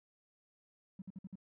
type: tone bursts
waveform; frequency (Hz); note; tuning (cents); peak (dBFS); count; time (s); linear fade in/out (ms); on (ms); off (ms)
triangle; 190; F#3; +46; -39; 5; 0.99-1.356; 5; 30; 54
effects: tanh soft clip ceiling -41 dBFS